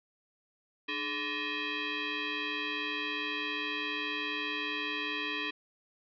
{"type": "tone with frequency modulation", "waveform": "sine", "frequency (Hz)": 299.1, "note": "D4", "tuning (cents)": 32, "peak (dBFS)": -32, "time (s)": [0.88, 5.51], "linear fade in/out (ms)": 10, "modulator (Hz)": 723, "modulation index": 4.5, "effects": []}